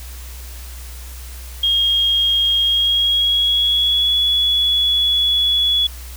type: tone with pitch glide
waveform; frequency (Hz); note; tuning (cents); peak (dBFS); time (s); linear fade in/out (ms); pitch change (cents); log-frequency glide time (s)
sine; 3252 to 3390; G#7 to G#7; -37 to +35; -13; 1.63-5.87; 5; +72; 2.62-4.16
effects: added 62 Hz sine -31 dBFS peak until 6.16 s + white hiss -39 dBFS RMS until 6.16 s